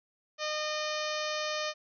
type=harmonic tone; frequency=610 Hz; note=D#5; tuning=34 cents flat; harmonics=1 / 2 / 3 / 4 / 5 / 6 / 7 / 8 / 9 / 10; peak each=-35 / -38 / -40 / -41 / -42 / -43 / -43 / -44 / -45 / -45 dBFS; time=0.38-1.74 s; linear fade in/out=50 ms; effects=none